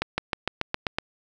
accelerating click train, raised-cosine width 0.3 ms, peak -8 dBFS, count 8, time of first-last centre 0.02-0.985 s, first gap 160 ms, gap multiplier 0.95, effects none

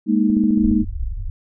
sine chord, Ab suspended second, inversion none, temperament equal, 207.7 / 233.1 / 311.1 Hz, Ab3 / Bb3 / Eb4, 0 / 0 / 0 cents, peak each -17 / -18 / -19 dBFS, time 0.06-0.85 s, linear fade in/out 50 ms
click train, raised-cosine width 3 ms, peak -18 dBFS, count 7, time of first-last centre 0.3-0.714 s, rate 14.5 Hz
pink low-pass noise, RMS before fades -25 dBFS, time 0.6-1.3 s, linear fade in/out 5 ms, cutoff 100 Hz, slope 96 dB/octave
effects none

